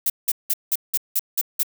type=noise bursts; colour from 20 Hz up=violet; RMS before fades=-20 dBFS; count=8; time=0.06-1.632 s; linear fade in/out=5 ms; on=39 ms; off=180 ms; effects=none